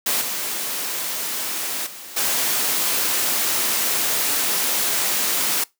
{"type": "noise with level steps", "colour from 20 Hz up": "white", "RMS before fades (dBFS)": [-21, -26, -37, -21], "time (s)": [0.06, 5.64], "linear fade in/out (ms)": 5, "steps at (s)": [0.21, 1.86, 2.16], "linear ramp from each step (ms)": 10, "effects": ["noise-tail reverb RT60 0.2 s tail -23 dB re dry", "high-pass 200 Hz 12 dB/octave"]}